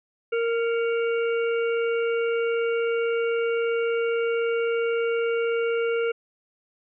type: harmonic tone with a mistuned harmonic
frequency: 463.6 Hz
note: A#4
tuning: 10 cents flat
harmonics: 1 / 3 / 5 / 6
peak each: -22 / -32 / -36 / -38 dBFS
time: 0.32-6.12 s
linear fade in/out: 10 ms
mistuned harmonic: 5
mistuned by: -53 cents
effects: none